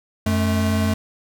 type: tone pair together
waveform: square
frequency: 91.2 / 216.9 Hz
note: F#2 / A3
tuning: -24 / -25 cents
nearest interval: octave + minor third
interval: 1499 cents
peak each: -21 dBFS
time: 0.26-0.94 s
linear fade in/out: 5 ms
effects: none